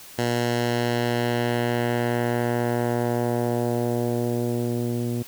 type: tone with low-pass filter sweep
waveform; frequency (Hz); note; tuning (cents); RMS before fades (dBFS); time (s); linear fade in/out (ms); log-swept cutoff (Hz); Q
10% pulse; 119.7; A#2; +46; -24; 0.18-5.23; 10; 7800 to 270; 0.89
effects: white hiss -44 dBFS RMS until 5.27 s